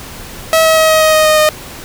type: tone with pitch steps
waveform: sawtooth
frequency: 645 / 640.5 / 636.1 / 631.7 / 627.4 / 623 / 618.7 / 614.5 Hz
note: E5 / E5 / D#5 / D#5 / D#5 / D#5 / D#5 / D#5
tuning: -38 / -50 / +38 / +26 / +14 / +2 / -10 / -22 cents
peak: -3 dBFS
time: 0.53-1.49 s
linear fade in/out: 0 ms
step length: 120 ms
effects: pink hiss -30 dBFS RMS until 1.84 s